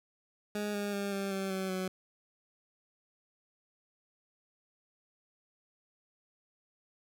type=tone with pitch steps; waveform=20% pulse; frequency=207.7 / 204 / 200.4 / 196.84 / 193.34 / 189.91 / 186.54 Hz; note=G#3 / G#3 / G3 / G3 / G3 / F#3 / F#3; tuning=0 / -31 / +38 / +7 / -24 / +45 / +14 cents; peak=-28 dBFS; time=0.55-1.88 s; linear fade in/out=2 ms; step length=190 ms; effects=none

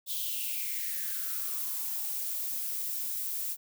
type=noise with high-pass filter sweep; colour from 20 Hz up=violet; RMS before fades=-34 dBFS; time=0.06-3.57 s; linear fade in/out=50 ms; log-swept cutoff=3600 to 240 Hz; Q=6.4; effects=none

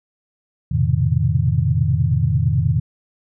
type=tone cluster; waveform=sine; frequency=86.3 / 108.2 / 125.2 / 134.3 / 155.9 Hz; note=F2 / A2 / B2 / C3 / D#3; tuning=-20 / -29 / +24 / +46 / +4 cents; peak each=-21 dBFS; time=0.71-2.8 s; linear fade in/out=10 ms; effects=none

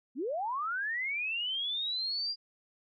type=linear sweep; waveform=sine; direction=up; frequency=220 to 4852 Hz; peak=-31 dBFS; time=0.15-2.36 s; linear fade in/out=50 ms; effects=none

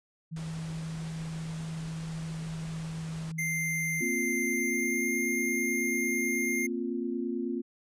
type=tone; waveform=sine; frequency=161.1 Hz; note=E3; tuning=39 cents flat; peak=-34 dBFS; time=0.31-4.02 s; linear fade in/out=20 ms
type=low-pass noise; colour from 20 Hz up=pink; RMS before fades=-47 dBFS; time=0.36-3.32 s; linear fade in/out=5 ms; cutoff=9700 Hz; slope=48 dB/octave
type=tone with pitch glide; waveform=square; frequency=2093 to 2115 Hz; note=C7 to C7; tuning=0 to +18 cents; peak=-30 dBFS; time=3.38-6.67 s; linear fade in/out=10 ms; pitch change=+18 cents; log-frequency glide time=4.45-5.11 s
type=chord; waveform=sine; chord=Bb suspended second; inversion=none; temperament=just; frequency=233.1 / 262.2 / 349.6 Hz; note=Bb3 / C4 / F4; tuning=0 / +4 / +2 cents; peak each=-34 dBFS; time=4-7.62 s; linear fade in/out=20 ms
effects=none

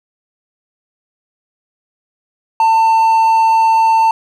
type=tone; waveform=triangle; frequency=896 Hz; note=A5; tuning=31 cents sharp; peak=-6 dBFS; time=2.6-4.11 s; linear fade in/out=2 ms; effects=none

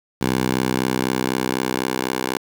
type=tone with high-pass filter sweep; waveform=10% pulse; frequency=64 Hz; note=C2; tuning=38 cents flat; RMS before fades=-22 dBFS; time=0.21-2.38 s; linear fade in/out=10 ms; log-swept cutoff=150 to 390 Hz; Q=0.77; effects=8-bit

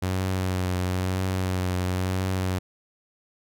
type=tone with vibrato; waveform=sawtooth; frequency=92.5 Hz; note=F#2; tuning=in tune; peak=-20 dBFS; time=0.02-2.59 s; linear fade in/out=10 ms; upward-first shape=triangle; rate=1 Hz; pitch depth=33 cents each way; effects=none

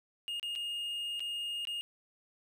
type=tone with dropouts; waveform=triangle; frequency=2843 Hz; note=F7; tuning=30 cents sharp; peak=-33 dBFS; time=0.28-1.81 s; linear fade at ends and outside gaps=0 ms; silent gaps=0.397-0.429 / 0.553-0.559 / 1.195-1.204 / 1.652-1.672 s; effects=none

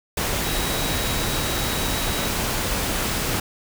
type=tone in noise; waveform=sine; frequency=3855 Hz; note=B7; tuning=43 cents flat; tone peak=-33 dBFS; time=0.44-2.29 s; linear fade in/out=5 ms; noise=pink; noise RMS=-24 dBFS; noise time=0.17-3.4 s; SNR=-12 dB; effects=none

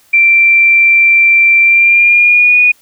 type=tone with pitch glide; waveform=sine; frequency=2353 to 2461 Hz; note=D7 to D#7; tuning=+3 to -20 cents; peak=-4 dBFS; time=0.13-2.72 s; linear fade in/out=10 ms; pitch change=+77 cents; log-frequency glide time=1.62-2.58 s; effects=white hiss -49 dBFS RMS until 2.81 s

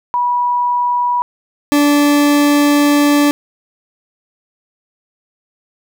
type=tone pair in turn; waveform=sine / 40% pulse; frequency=975 / 290.4 Hz; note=B5 / D4; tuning=-23 / -19 cents; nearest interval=octave + major sixth; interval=2096 cents; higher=first; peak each=-12 / -8 dBFS; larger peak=second; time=0.14-1.22 / 1.72-3.31 s; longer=second; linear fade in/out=0 ms; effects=none

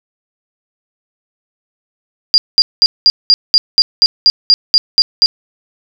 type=tone bursts; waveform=sine; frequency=4802 Hz; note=D8; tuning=38 cents sharp; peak=-3 dBFS; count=13; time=2.34-5.26 s; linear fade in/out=0 ms; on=40 ms; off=200 ms; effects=none

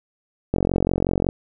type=click train; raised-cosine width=2 ms; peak=-6 dBFS; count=35; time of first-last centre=0.54-1.289 s; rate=45.4 Hz; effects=none

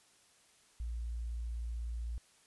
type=tone; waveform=sine; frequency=58 Hz; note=A#1; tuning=8 cents flat; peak=-36 dBFS; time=0.8-2.18 s; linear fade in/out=0 ms; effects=white hiss -66 dBFS RMS until 2.46 s + resampled to 24000 Hz

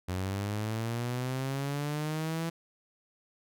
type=linear sweep; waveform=sawtooth; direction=up; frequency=89.9 to 167 Hz; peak=-27 dBFS; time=0.08-2.5 s; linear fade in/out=10 ms; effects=none

